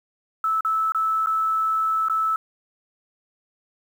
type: tone with dropouts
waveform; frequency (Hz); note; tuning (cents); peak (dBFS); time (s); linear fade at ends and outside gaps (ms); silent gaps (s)
sine; 1309; E6; -13; -19; 0.44-2.36; 2; 0.608-0.648 / 0.921-0.947 / 1.261-1.27 / 2.085-2.097
effects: 8-bit

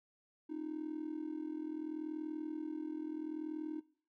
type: tone with amplitude modulation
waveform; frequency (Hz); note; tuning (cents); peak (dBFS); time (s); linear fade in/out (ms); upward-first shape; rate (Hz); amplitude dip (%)
triangle; 309.6; D#4; -9; -32; 0.49-3.81; 20; sine; 40.7; 90
effects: noise-tail reverb RT60 0.5 s tail -24 dB re dry + tanh soft clip ceiling -33 dBFS

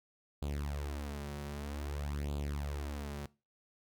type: tone with flanger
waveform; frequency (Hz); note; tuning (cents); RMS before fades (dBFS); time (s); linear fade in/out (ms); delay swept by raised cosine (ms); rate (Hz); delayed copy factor
sawtooth; 72.1; D2; -31; -39; 0.42-3.26; 0; 0.26 to 5.36; 0.52; +0.75
effects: noise-tail reverb RT60 0.3 s tail -21 dB re dry

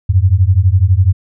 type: beating tone pair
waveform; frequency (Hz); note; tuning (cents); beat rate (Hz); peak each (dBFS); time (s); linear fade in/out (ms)
sine; 87.7 / 99.7; F2 / G2; +8 / +30; 12; -10; 0.09-1.13; 10
effects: none

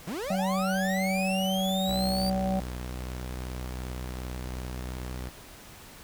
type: linear sweep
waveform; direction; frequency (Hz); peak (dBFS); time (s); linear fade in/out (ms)
40% pulse; up; 145.4 to 4700; -31; 0.07-2.3; 5
type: harmonic tone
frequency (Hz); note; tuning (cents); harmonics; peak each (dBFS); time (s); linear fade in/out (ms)
190; F#3; +46; 1 / 3 / 4; -27 / -32 / -33; 0.3-2.6; 5
type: tone with pitch glide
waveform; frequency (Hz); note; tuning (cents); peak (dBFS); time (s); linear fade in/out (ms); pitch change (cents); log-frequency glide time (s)
sawtooth; 62 to 62.68; B1 to B1; +7 to +26; -30; 1.87-5.3; 20; +19; 2.8-3.03
effects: pink hiss -48 dBFS RMS until 6.03 s

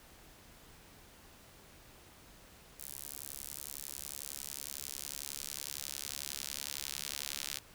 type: tone with high-pass filter sweep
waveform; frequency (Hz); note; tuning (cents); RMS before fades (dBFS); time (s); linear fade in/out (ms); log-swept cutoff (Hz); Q
sawtooth; 71; C#2; +42; -43; 2.79-7.59; 10; 9800 to 3700; 0.82
effects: pink hiss -58 dBFS RMS until 7.74 s

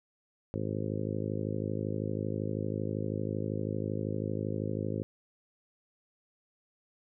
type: harmonic tone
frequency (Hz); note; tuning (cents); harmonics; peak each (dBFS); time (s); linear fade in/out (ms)
52.7; G#1; +26; 2 / 3 / 4 / 5 / 6 / 7 / 8 / 9 / 10; -36 / -38 / -39 / -40 / -41 / -41 / -42 / -43 / -43; 0.54-5.03; 0
effects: none

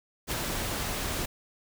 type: noise with ADSR envelope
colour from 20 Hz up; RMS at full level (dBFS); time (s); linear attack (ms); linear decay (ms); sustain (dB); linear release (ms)
pink; -29; 0.27-1.26; 46; 23; -3; 9
effects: none

